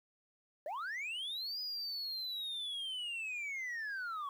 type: linear two-way sweep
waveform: sine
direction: up then down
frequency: 554.4 to 4978 to 1093 Hz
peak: -35 dBFS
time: 0.66-4.29 s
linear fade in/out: 2 ms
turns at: 1.6 s
effects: tanh soft clip ceiling -37 dBFS + 11-bit